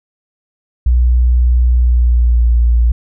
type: tone with pitch glide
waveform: sine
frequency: 61 to 58.68 Hz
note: B1 to A#1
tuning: -21 to +12 cents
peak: -7 dBFS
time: 0.86-2.92 s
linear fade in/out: 5 ms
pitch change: -67 cents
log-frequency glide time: 1.72-2.49 s
effects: none